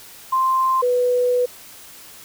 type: tone pair in turn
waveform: sine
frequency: 1046.5 / 493.9 Hz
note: C6 / B4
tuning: 0 / 0 cents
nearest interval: octave + minor second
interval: 1300 cents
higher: first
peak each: -15 dBFS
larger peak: neither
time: 0.32-0.82 / 0.82-1.46 s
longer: second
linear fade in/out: 10 ms
effects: white hiss -42 dBFS RMS until 2.24 s